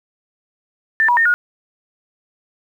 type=tone with pitch steps; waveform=sine; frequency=1778 / 967 / 1828 / 1440 Hz; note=A6 / B5 / A#6 / F#6; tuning=+18 / -37 / -34 / -47 cents; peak=-11 dBFS; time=1-1.34 s; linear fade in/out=0 ms; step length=85 ms; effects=8-bit